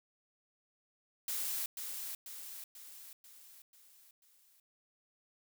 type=noise with echo; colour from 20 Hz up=blue; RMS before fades=-37 dBFS; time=1.28-1.66 s; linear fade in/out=2 ms; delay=490 ms; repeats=6; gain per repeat=-5 dB; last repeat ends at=4.6 s; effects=none